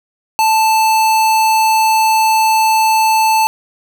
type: tone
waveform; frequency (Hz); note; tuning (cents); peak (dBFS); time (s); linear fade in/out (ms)
square; 880; A5; 0; -10; 0.39-3.47; 0
effects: none